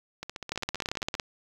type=two click trains; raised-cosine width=0.2 ms; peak=-12 / -19 dBFS; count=13 / 15; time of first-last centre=0.52-1.198 / 0.23-1.151 s; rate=17.7 / 15.2 Hz; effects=7-bit